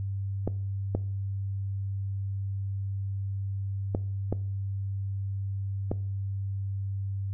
clicks, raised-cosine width 2 ms, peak -14 dBFS, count 5, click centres 0.476 / 0.95 / 3.949 / 4.326 / 5.915 s, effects noise-tail reverb RT60 0.5 s tail -19 dB re dry + added 98 Hz sine -29 dBFS peak until 7.33 s

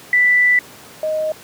sine tone pair in turn, 1978 / 623 Hz, B6 / D#5, +2 / +2 cents, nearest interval octave + minor sixth, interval 2000 cents, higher first, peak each -10 / -17 dBFS, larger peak first, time 0.13-0.59 / 1.03-1.32 s, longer first, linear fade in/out 2 ms, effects pink hiss -40 dBFS RMS until 1.43 s + high-pass 150 Hz 12 dB/octave

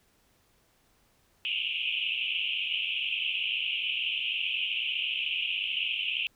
white band-pass noise, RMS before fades -31 dBFS, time 1.45-6.27 s, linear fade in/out 0 ms, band 2500 to 3100 Hz, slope 96 dB/octave, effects pink hiss -67 dBFS RMS until 6.35 s

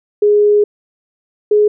sine tone pair in turn, 415.3 / 419.2 Hz, G#4 / G#4, 0 / +16 cents, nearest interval unison, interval 16 cents, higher second, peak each -7 dBFS, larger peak neither, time 0.22-0.64 / 1.51-1.68 s, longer first, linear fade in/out 5 ms, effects none

